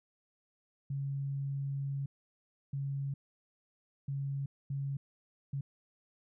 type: tone bursts at uneven times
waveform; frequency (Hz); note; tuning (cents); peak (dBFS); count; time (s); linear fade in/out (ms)
sine; 138.59; C#3; 0; -33; 5; 0.9-2.06 / 2.73-3.14 / 4.08-4.46 / 4.7-4.97 / 5.53-5.61; 5
effects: none